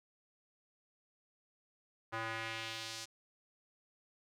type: tone with band-pass filter sweep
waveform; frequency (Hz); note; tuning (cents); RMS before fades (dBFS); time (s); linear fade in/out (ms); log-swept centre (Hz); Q
square; 112.7; A2; +42; -42; 2.12-3.06; 20; 1300 to 5800; 1.4
effects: none